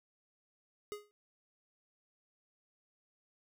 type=tone with exponential decay; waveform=square; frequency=415.3 Hz; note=G#4; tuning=in tune; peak=-37 dBFS; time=0.92-1.11 s; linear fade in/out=0 ms; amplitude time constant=41 ms; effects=none